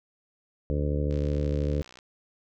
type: harmonic tone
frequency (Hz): 73.1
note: D2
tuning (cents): -7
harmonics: 1 / 2 / 3 / 4 / 5 / 6 / 7 / 8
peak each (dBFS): -27 / -30 / -38 / -34 / -41 / -35 / -35 / -44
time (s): 0.7-1.82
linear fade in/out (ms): 0
type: click train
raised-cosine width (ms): 0.2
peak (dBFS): -30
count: 56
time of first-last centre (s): 1.11-1.989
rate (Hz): 62.6
effects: none